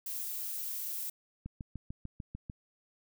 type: noise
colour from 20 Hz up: violet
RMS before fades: -38 dBFS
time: 0.06-1.1 s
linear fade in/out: 5 ms
type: click train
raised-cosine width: 5 ms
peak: -28 dBFS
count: 8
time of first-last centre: 1.46-2.499 s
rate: 6.74 Hz
effects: none